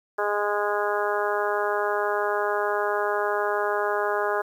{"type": "harmonic tone", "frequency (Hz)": 206.5, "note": "G#3", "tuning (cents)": -10, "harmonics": [2, 3, 4, 5, 6, 7, 8], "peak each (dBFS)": [-27, -29, -30, -31, -32, -32, -33], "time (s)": [0.18, 4.42], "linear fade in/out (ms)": 10, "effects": ["9-bit"]}